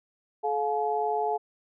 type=tone cluster; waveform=sine; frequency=429.6 / 708 / 852 Hz; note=A4 / F5 / G#5; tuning=-41 / +23 / +44 cents; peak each=-29 dBFS; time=0.43-1.38 s; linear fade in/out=20 ms; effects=none